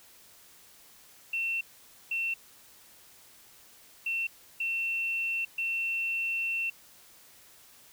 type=tone bursts at uneven times; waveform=sine; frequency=2700 Hz; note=E7; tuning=41 cents sharp; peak=-28 dBFS; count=5; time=1.33-1.61 / 2.11-2.34 / 4.06-4.27 / 4.6-5.45 / 5.58-6.7 s; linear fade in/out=5 ms; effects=white hiss -56 dBFS RMS until 7.92 s

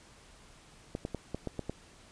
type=clicks; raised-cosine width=2 ms; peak=-21 dBFS; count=7; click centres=0.951 / 1.051 / 1.147 / 1.346 / 1.473 / 1.593 / 1.696 s; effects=pink hiss -57 dBFS RMS until 2.11 s + resampled to 22050 Hz

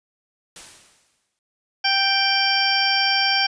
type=noise with exponential decay; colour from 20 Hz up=white; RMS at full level=-37 dBFS; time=0.56-1.39 s; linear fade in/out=1 ms; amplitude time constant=180 ms
type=harmonic tone; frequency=784 Hz; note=G5; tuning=in tune; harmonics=1 / 2 / 3 / 4 / 6 / 7; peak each=-24 / -24 / -24 / -24 / -24 / -24 dBFS; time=1.84-3.47 s; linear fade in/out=10 ms
effects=resampled to 22050 Hz

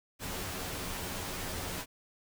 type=noise with comb filter; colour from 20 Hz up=pink; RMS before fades=-38 dBFS; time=0.19-1.86 s; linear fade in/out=50 ms; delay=11 ms; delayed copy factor=+0.5; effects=none

